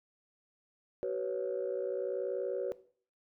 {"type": "chord", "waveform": "sine", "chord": "F# suspended fourth", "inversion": "none", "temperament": "equal with one note detuned", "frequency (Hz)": [379.3, 493.9, 554.4], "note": ["F#4", "B4", "C#5"], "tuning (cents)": [43, 0, 0], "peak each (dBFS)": [-35, -35, -36], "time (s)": [1.03, 2.72], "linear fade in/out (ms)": 0, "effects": ["noise-tail reverb RT60 0.5 s tail -18 dB re dry", "tanh soft clip ceiling -25 dBFS"]}